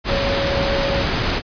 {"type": "tone in noise", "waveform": "sine", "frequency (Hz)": 554.4, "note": "C#5", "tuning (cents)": 0, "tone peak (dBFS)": -21, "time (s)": [0.08, 1.05], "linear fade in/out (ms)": 50, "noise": "pink", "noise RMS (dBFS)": -20, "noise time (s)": [0.04, 1.42], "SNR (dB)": -4, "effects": ["resampled to 11025 Hz"]}